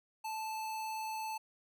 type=tone with vibrato; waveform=square; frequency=876 Hz; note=A5; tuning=8 cents flat; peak=-38 dBFS; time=0.24-1.38 s; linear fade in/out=10 ms; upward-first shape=triangle; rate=18 Hz; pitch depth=8 cents each way; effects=none